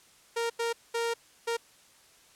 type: tone bursts at uneven times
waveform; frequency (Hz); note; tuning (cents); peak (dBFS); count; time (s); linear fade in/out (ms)
sawtooth; 464.8; A#4; -5; -24; 4; 0.36-0.5 / 0.59-0.73 / 0.94-1.14 / 1.47-1.57; 10
effects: white hiss -59 dBFS RMS until 2.35 s + low-pass 10000 Hz 12 dB/octave